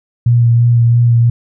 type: tone with vibrato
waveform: sine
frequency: 118.5 Hz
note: A#2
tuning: 29 cents sharp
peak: -6 dBFS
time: 0.26-1.3 s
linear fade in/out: 5 ms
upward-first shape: sine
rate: 3 Hz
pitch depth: 19 cents each way
effects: none